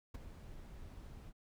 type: noise with ADSR envelope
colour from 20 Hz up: brown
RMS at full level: -40 dBFS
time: 0.14-1.33 s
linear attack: 9 ms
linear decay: 13 ms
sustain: -11 dB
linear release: 44 ms
effects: none